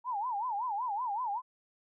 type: tone with vibrato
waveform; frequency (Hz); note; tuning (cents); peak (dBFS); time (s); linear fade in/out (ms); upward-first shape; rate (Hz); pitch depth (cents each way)
sine; 903; A5; +45; -31; 0.04-1.42; 50; sine; 5.3; 220
effects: none